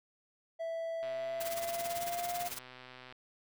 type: tone with pitch glide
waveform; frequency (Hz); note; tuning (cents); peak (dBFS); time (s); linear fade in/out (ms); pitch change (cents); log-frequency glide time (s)
triangle; 659.3 to 702.6; E5 to F5; 0 to +10; -33; 0.59-2.49; 20; +110; 1.13-2.35
type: click train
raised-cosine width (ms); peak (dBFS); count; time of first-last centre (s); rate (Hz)
0.3; -34; 267; 1.03-3.124; 127
type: noise with tremolo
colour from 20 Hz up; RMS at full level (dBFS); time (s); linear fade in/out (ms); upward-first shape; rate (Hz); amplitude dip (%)
white; -39; 1.4-2.59; 10; sine; 18; 80
effects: none